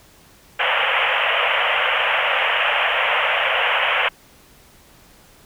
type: band-pass noise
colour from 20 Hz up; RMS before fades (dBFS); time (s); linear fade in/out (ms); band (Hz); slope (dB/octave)
white; -19; 0.59-4.09; 10; 480 to 3100; 96
effects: pink hiss -50 dBFS RMS until 5.45 s